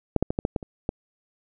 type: clicks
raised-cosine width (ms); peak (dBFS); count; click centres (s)
2; -6 / -7 / -12 / -11 / -9 / -11 / -23 / -11; 8; 0.163 / 0.226 / 0.305 / 0.389 / 0.451 / 0.562 / 0.628 / 0.891
effects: none